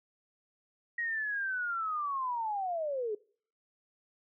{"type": "linear sweep", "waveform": "sine", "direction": "down", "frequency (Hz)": [1900, 404.6], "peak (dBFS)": -31, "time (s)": [0.98, 3.15], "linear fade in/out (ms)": 5, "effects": ["noise-tail reverb RT60 0.5 s tail -24 dB re dry"]}